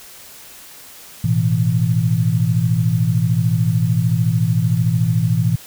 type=chord; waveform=sine; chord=A suspended second; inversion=none; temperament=equal; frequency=110 / 123.47 / 164.81 Hz; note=A2 / B2 / E3; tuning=0 / 0 / 0 cents; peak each=-18 dBFS; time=1.24-5.56 s; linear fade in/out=5 ms; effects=white hiss -40 dBFS RMS until 5.66 s